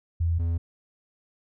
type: tone pair in turn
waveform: sine / triangle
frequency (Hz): 83.9 / 83.9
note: E2 / E2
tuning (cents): +31 / +31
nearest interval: unison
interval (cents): 0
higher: neither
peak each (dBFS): -21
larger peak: neither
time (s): 0.2-0.39 / 0.39-0.58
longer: neither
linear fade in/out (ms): 10
effects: none